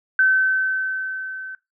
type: tone with level ramp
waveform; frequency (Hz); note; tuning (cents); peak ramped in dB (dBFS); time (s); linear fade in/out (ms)
sine; 1533; G6; -39; -12 to -31; 0.19-1.55; 2
effects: noise-tail reverb RT60 0.2 s tail -19 dB re dry